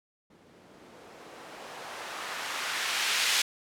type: noise with low-pass filter sweep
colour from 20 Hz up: violet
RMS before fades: -34 dBFS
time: 0.3-3.42 s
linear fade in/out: 5 ms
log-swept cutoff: 200 to 3000 Hz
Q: 0.84
effects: none